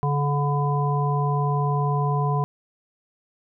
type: harmonic tone with a mistuned harmonic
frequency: 143.5 Hz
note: D3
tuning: 40 cents flat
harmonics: 1 / 3 / 5 / 7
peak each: -21 / -30 / -30 / -27 dBFS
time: 0.03-2.44 s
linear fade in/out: 0 ms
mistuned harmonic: 5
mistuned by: +23 cents
effects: none